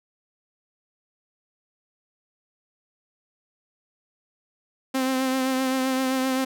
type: tone with vibrato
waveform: sawtooth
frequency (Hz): 261.6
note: C4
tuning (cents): 0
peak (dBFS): -18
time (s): 4.94-6.45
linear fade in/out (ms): 10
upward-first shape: triangle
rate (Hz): 7.7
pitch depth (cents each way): 31
effects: none